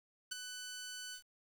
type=tone with ADSR envelope; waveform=10% pulse; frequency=1500 Hz; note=F#6; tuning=23 cents sharp; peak=-27 dBFS; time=0.31-1.23 s; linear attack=12 ms; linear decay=12 ms; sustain=-9 dB; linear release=97 ms; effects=10-bit